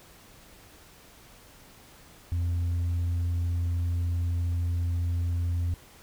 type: tone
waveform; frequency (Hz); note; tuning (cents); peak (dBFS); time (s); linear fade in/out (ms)
sine; 86.4; F2; -18; -22; 2.32-5.74; 0
effects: tanh soft clip ceiling -24 dBFS + pink hiss -53 dBFS RMS until 6.02 s